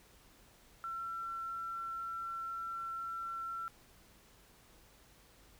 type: tone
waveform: sine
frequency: 1351 Hz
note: E6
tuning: 42 cents sharp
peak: -38 dBFS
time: 0.84-3.68 s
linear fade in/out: 0 ms
effects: added 50 Hz sine -70 dBFS peak until 5.59 s + pink hiss -63 dBFS RMS until 5.59 s